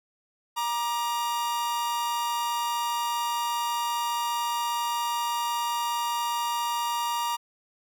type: tone pair together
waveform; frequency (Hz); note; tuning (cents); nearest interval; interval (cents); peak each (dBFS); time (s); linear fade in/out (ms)
45% pulse; 945 / 1190.6; A#5 / D6; +23 / +23; major third; 400; -27 / -33; 0.56-7.37; 20
effects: none